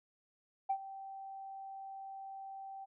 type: tone with ADSR envelope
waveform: sine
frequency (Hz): 778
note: G5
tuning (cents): -13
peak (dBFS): -28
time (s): 0.69-2.86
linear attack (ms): 13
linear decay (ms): 70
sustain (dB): -16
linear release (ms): 26
effects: tanh soft clip ceiling -24 dBFS